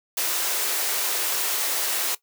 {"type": "high-pass noise", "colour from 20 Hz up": "white", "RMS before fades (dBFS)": -25, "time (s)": [0.17, 2.15], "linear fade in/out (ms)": 5, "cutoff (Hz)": 320, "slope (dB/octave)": 48, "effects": ["noise-tail reverb RT60 0.1 s tail -17 dB re dry"]}